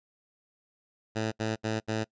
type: tone bursts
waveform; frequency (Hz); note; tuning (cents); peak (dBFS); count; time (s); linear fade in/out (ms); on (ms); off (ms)
10% pulse; 110; A2; 0; -20; 4; 1.15-2.046; 20; 170; 72
effects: noise-tail reverb RT60 0.1 s tail -25 dB re dry + resampled to 16000 Hz